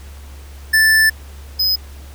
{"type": "tone pair in turn", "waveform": "square", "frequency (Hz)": [1760, 5045], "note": ["A6", "D#8"], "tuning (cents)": [0, 23], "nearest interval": "octave + tritone", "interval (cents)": 1823, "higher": "second", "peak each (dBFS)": [-10, -14], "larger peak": "first", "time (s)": [[0.73, 1.1], [1.59, 1.76]], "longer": "first", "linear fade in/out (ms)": 10, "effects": ["added 70 Hz sine -33 dBFS peak until 2.14 s", "pink hiss -44 dBFS RMS until 2.14 s"]}